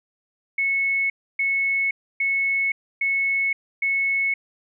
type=tone bursts; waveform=sine; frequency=2199 Hz; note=C#7; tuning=14 cents flat; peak=-19 dBFS; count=5; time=0.58-4.34 s; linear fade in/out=5 ms; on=520 ms; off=290 ms; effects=none